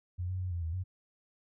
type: tone with pitch steps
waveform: sine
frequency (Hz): 89.3 / 92.6 / 91.6 / 86.2 / 81.1 / 92.3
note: F2 / F#2 / F#2 / F2 / E2 / F#2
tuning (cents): +39 / +2 / -17 / -22 / -28 / -4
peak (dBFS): -32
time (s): 0.18-0.84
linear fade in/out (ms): 20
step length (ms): 110
effects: none